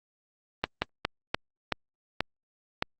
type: slowing click train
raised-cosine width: 0.3 ms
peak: -9 dBFS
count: 7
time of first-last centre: 0.64-2.824 s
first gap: 180 ms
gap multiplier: 1.28
effects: Opus 24 kbps